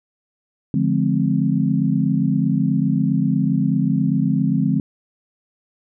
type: chord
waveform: sine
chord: D half-diminished seventh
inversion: none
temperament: equal with one note detuned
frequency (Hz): 146.83 / 174.61 / 211.6 / 261.6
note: D3 / F3 / Ab3 / C4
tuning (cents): 0 / 0 / +33 / 0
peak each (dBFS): -21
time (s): 0.74-4.8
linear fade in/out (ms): 2
effects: none